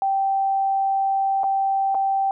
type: tone with dropouts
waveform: sine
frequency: 780 Hz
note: G5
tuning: 9 cents flat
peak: -18 dBFS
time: 0.02-2.31 s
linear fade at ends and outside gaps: 1 ms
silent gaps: 1.434-1.44 / 1.946-1.95 s
effects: none